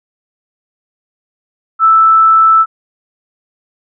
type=tone; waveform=sine; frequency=1318.5 Hz; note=E6; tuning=in tune; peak=-4 dBFS; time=1.79-2.66 s; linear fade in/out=50 ms; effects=none